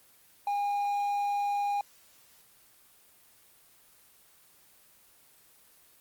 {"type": "tone with quantisation", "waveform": "triangle", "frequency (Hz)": 813, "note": "G#5", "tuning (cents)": -37, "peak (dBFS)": -25, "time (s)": [0.47, 1.81], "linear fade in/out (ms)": 2, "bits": 9, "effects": ["white hiss -60 dBFS RMS until 6 s", "Opus 24 kbps"]}